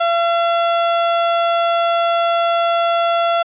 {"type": "tone", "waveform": "30% pulse", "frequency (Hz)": 680, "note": "F5", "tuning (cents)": -46, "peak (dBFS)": -11, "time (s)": [0, 3.43], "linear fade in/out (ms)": 10, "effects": ["resampled to 8000 Hz"]}